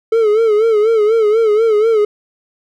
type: tone with vibrato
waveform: triangle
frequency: 437.1 Hz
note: A4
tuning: 11 cents flat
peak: -7 dBFS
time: 0.12-2.05 s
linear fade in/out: 5 ms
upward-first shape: sine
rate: 4.1 Hz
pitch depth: 89 cents each way
effects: none